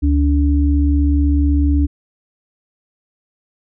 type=tone pair together; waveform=sine; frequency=72 / 288 Hz; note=D2 / D4; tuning=-34 / -34 cents; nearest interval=2 octaves; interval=2400 cents; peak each=-12 / -17 dBFS; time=0.02-1.87 s; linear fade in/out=20 ms; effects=none